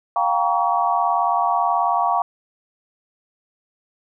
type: chord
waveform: sine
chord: G half-diminished seventh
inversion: third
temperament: just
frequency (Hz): 705.6 / 784 / 940.8 / 1128.9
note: F5 / G5 / Bb5 / Db6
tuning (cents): +18 / 0 / +16 / +31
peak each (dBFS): -21 / -23 / -22 / -22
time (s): 0.16-2.22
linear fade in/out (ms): 2
effects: none